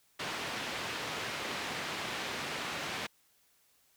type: band-pass noise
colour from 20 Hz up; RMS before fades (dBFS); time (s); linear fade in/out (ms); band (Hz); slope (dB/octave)
white; -38; 0.19-3.07; 10; 100 to 3000; 12
effects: white hiss -69 dBFS RMS until 3.96 s